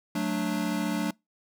square chord, D major, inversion first, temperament equal, 185 / 220 / 293.7 Hz, F#3 / A3 / D4, 0 / 0 / 0 cents, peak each -32 / -32 / -31 dBFS, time 0.15-1.11 s, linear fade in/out 5 ms, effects noise-tail reverb RT60 0.2 s tail -25 dB re dry

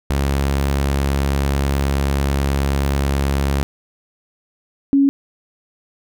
sawtooth / sine tone pair in turn, 69.3 / 277.2 Hz, C#2 / C#4, 0 / 0 cents, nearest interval 2 octaves, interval 2400 cents, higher second, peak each -12 / -10 dBFS, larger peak second, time 0.1-3.63 / 4.93-5.09 s, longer first, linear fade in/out 0 ms, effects none

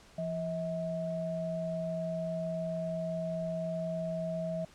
sine tone pair together, 170.3 / 642.2 Hz, F3 / E5, -43 / -45 cents, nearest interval octave + major seventh, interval 2298 cents, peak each -36 / -34 dBFS, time 0.18-4.65 s, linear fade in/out 5 ms, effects pink hiss -58 dBFS RMS until 4.74 s + low-pass 8000 Hz 12 dB/octave

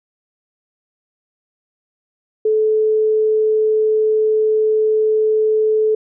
sine tone, 433.4 Hz, A4, 26 cents flat, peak -12 dBFS, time 2.45-5.95 s, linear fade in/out 5 ms, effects none

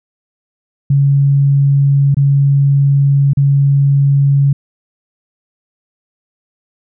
sine tone with dropouts, 139.8 Hz, C#3, 15 cents sharp, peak -7 dBFS, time 0.9-4.53 s, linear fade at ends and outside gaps 5 ms, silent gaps 2.145-2.168 / 3.334-3.371 s, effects none

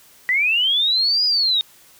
sine linear two-way sweep, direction up then down, 1933 to 4978 to 3679 Hz, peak -15 dBFS, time 0.29-1.61 s, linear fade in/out 0 ms, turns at 1.25 s, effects white hiss -50 dBFS RMS until 1.99 s

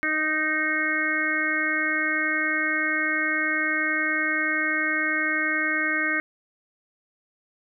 harmonic tone, 310.3 Hz, D#4, 5 cents flat, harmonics 1 / 2 / 4 / 5 / 6 / 7, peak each -31 / -36 / -33 / -27 / -27 / -27 dBFS, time 0.03-6.2 s, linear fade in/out 0 ms, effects none

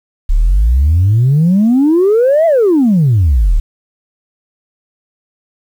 sine exponential two-way sweep, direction up then down, 33.6 to 680 to 33.6 Hz, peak -5 dBFS, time 0.29-3.6 s, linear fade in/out 10 ms, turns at 2.46 s, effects tanh soft clip ceiling -4 dBFS + 7-bit

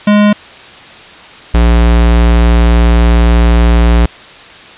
square tone pair in turn, 207.6 / 58.26 Hz, G#3 / A#1, 0 / 0 cents, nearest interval octave + minor seventh, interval 2200 cents, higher first, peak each -5 dBFS, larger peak neither, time 0.07-0.33 / 1.54-4.06 s, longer second, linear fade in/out 5 ms, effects white hiss -33 dBFS RMS until 4.77 s + resampled to 8000 Hz

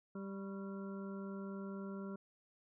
harmonic tone with a mistuned harmonic, 196 Hz, G3, in tune, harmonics 1 / 2 / 3 / 5 / 6 / 7, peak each -43 / -49 / -55 / -60 / -61 / -56 dBFS, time 0.15-2.16 s, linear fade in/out 5 ms, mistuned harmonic 6, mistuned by -100 cents, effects none

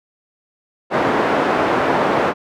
pink band-pass noise, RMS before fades -17 dBFS, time 0.9-2.34 s, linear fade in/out 50 ms, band 320 to 1300 Hz, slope 12 dB/octave, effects none

